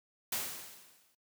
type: noise with exponential decay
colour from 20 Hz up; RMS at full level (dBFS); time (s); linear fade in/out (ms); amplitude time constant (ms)
white; -33; 0.32-1.15; 5; 180
effects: noise-tail reverb RT60 0.1 s tail -22 dB re dry + high-pass 100 Hz 12 dB/octave